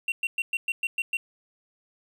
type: tone bursts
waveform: triangle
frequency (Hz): 2739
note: F7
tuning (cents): -34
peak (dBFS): -22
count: 8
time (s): 0.08-1.17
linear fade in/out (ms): 2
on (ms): 40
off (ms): 110
effects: none